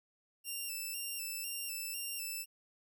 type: tone with vibrato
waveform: 5% pulse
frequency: 2710 Hz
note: E7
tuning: 47 cents sharp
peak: -30 dBFS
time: 0.44-2.46 s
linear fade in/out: 50 ms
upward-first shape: square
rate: 2 Hz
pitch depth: 45 cents each way
effects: none